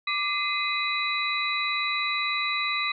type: tone cluster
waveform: sine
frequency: 1179 / 2053 / 2503 / 3939 Hz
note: D6 / C7 / D#7 / B7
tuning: +6 / -33 / +10 / -5 cents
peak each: -30 dBFS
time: 0.07-2.92 s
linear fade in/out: 5 ms
effects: none